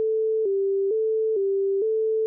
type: tone with vibrato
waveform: sine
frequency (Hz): 415.3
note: G#4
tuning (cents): 0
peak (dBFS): -20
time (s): 0-2.26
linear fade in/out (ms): 0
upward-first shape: square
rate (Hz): 1.1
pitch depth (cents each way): 100
effects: none